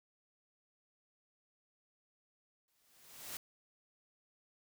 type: noise with exponential growth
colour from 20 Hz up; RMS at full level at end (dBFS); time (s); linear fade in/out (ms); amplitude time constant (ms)
white; -42; 2.68-3.37; 1; 150
effects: none